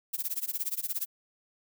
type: noise with tremolo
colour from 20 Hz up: violet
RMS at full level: -30 dBFS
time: 0.13-1.06 s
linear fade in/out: 10 ms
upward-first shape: sine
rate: 17 Hz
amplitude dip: 95%
effects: none